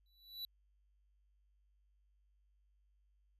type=tone with exponential growth; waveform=square; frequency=3951 Hz; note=B7; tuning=in tune; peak=-40 dBFS; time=0.06-0.45 s; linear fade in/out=1 ms; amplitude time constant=84 ms; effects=added 50 Hz sine -70 dBFS peak until 3.39 s + resampled to 32000 Hz